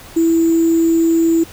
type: tone with sample-and-hold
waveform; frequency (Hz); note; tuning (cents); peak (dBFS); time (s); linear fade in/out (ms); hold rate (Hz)
sine; 329.6; E4; 0; -10; 0.16-1.44; 10; 7350
effects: pink hiss -38 dBFS RMS until 1.52 s